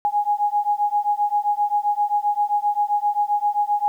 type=beating tone pair; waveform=sine; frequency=824 / 831.6 Hz; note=G#5 / G#5; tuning=-14 / +2 cents; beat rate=7.6 Hz; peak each=-21 dBFS; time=0.05-3.88 s; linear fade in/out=0 ms; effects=9-bit